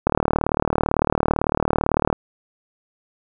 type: click train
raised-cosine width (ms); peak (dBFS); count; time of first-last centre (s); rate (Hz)
1; -3; 79; 0.07-2.128; 37.9
effects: none